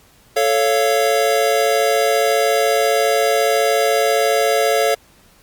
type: chord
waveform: square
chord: A augmented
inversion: none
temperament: equal with one note detuned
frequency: 440 / 554.4 / 690.4 Hz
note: A4 / C#5 / E#5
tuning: 0 / 0 / -20 cents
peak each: -19 dBFS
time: 0.36-4.95 s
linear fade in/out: 10 ms
effects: pink hiss -51 dBFS RMS until 5.42 s + Opus 48 kbps